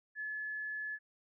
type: tone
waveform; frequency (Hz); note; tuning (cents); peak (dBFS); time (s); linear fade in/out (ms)
sine; 1716; A6; -44; -37; 0.15-0.99; 50
effects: none